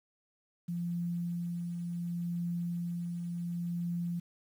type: tone with tremolo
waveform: sine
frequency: 172.7 Hz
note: F3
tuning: 19 cents flat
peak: -31 dBFS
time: 0.68-4.2 s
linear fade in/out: 10 ms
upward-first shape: triangle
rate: 0.69 Hz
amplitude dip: 35%
effects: 10-bit